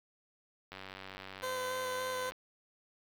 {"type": "click train", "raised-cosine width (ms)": 0.3, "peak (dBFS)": -29, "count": 154, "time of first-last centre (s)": [0.72, 2.32], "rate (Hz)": 95.6}
{"type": "tone with vibrato", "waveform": "20% pulse", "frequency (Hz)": 511, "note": "C5", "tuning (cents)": -41, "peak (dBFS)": -30, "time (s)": [1.42, 2.31], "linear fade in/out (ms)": 20, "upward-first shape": "square", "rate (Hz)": 3.5, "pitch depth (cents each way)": 9}
{"effects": ["9-bit"]}